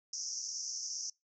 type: band-pass noise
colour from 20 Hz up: pink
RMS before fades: -40 dBFS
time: 0.13-1.1 s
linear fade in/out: 5 ms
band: 5300 to 6400 Hz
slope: 96 dB/octave
effects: noise-tail reverb RT60 0.2 s tail -24 dB re dry